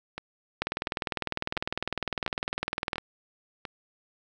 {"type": "two click trains", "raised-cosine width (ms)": 0.3, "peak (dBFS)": [-12, -19], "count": [48, 6], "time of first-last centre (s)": [[0.62, 2.982], [0.18, 3.652]], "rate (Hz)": [19.9, 1.44], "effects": []}